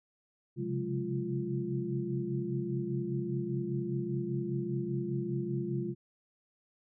sine tone cluster, 132.6 / 137.6 / 177.8 / 206.3 / 347.5 Hz, C3 / C#3 / F3 / G#3 / F4, +23 / -12 / +31 / -11 / -9 cents, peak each -37 / -38 / -40 / -38 / -36 dBFS, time 0.56-5.95 s, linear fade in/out 50 ms, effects none

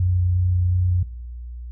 sine tone with vibrato, 90.2 Hz, F#2, 44 cents flat, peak -16 dBFS, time 0-1.03 s, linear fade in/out 5 ms, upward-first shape square, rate 2.8 Hz, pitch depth 9 cents each way, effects noise-tail reverb RT60 1.0 s tail -20 dB re dry + added 60 Hz sine -31 dBFS peak until 1.71 s

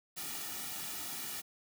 white noise with comb filter, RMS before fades -41 dBFS, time 0.16-1.42 s, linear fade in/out 20 ms, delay 1.9 ms, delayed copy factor -0.7, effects none

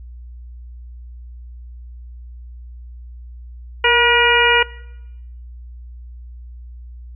harmonic tone with a mistuned harmonic, 480 Hz, B4, 49 cents flat, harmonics 1 / 2 / 3 / 4 / 5 / 6, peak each -18 / -18 / -18 / -18 / -18 / -18 dBFS, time 3.84-4.63 s, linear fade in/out 5 ms, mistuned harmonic 1, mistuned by -35 cents, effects noise-tail reverb RT60 0.9 s tail -21 dB re dry + added 60 Hz sine -33 dBFS peak until 7.15 s

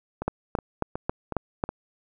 two click trains, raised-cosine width 1 ms, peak -16 / -10 dBFS, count 5 / 6, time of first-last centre 0.22-1.691 / 0.28-1.639 s, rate 2.72 / 3.68 Hz, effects none

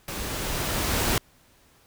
pink noise with level ramp, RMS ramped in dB -33 to -23 dBFS, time 0.08-1.18 s, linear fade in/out 2 ms, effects pink hiss -59 dBFS RMS until 1.86 s

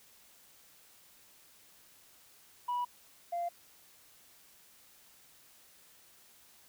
sine tone pair in turn, 977 / 692.6 Hz, B5 / F5, -19 / -15 cents, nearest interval tritone, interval 596 cents, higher first, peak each -29 / -31 dBFS, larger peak first, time 2.68-2.85 / 3.32-3.49 s, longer neither, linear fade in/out 10 ms, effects tanh soft clip ceiling -29 dBFS + white hiss -61 dBFS RMS until 6.68 s

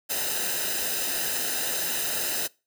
white noise with comb filter, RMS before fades -28 dBFS, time 0.09-2.48 s, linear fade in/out 20 ms, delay 0.89 ms, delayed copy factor -0.7, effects noise-tail reverb RT60 0.3 s tail -24 dB re dry

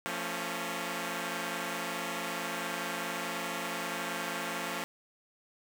5% pulse chord, F augmented, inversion none, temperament equal with one note detuned, 174.61 / 224.6 / 277.2 Hz, F3 / A3 / C#4, 0 / +36 / 0 cents, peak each -27 dBFS, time 0.06-4.84 s, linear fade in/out 0 ms, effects none

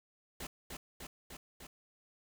pink noise with echo, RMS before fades -43 dBFS, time 0.4-0.47 s, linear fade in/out 5 ms, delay 300 ms, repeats 4, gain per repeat -2 dB, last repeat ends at 1.67 s, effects none

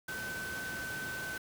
sine tone in noise, 1526 Hz, G6, 47 cents flat, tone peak -38 dBFS, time 0.08-1.38 s, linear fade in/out 5 ms, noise pink, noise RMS -43 dBFS, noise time 0.08-1.38 s, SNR +2 dB, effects high-pass 80 Hz 12 dB/octave

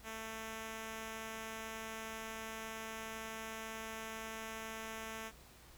5% pulse tone, 222 Hz, A3, 16 cents sharp, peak -32 dBFS, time 0.03-5.32 s, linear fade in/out 50 ms, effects added 60 Hz sine -63 dBFS peak until 5.77 s + pink hiss -60 dBFS RMS until 5.77 s

